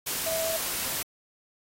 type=tone in noise; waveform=sine; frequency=650 Hz; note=E5; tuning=24 cents flat; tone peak=-29 dBFS; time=0.26-0.57 s; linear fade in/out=10 ms; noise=white; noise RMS=-31 dBFS; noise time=0.06-1.03 s; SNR=-1 dB; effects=AAC 48 kbps